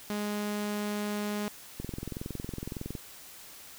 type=tone; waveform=sawtooth; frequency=207.7 Hz; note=G#3; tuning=in tune; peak=-27 dBFS; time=0.1-1.48 s; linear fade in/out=0 ms
type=click train; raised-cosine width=3 ms; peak=-23 dBFS; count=26; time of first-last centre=1.8-2.952 s; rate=21.7 Hz
effects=white hiss -49 dBFS RMS until 3.78 s